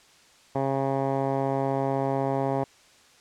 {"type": "tone with low-pass filter", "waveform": "10% pulse", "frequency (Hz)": 136, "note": "C#3", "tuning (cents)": -33, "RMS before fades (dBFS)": -26, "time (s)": [0.55, 2.64], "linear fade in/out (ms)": 5, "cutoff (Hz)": 910, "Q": 1.5, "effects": ["white hiss -56 dBFS RMS until 3.2 s", "low-pass 7000 Hz 12 dB/octave"]}